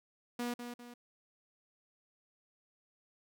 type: tone with echo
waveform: sawtooth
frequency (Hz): 241.4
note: B3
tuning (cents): -39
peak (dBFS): -31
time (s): 0.39-0.54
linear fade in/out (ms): 5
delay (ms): 200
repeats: 2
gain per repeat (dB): -7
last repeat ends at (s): 0.94
effects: none